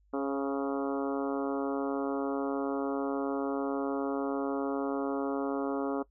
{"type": "harmonic tone with a mistuned harmonic", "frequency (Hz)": 138.59, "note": "C#3", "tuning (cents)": 0, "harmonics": [2, 3, 4, 5, 6, 7, 8, 9, 10], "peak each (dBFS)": [-32, -35, -37, -41, -43, -46, -44, -44, -48], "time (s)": [0.13, 6.03], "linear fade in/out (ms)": 10, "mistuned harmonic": 4, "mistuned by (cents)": -21, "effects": ["noise-tail reverb RT60 0.1 s tail -20 dB re dry", "added 50 Hz sine -63 dBFS peak until 6.1 s"]}